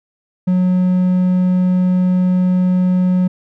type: tone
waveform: triangle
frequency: 182.5 Hz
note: F#3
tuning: 24 cents flat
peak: -9 dBFS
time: 0.47-3.28 s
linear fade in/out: 10 ms
effects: none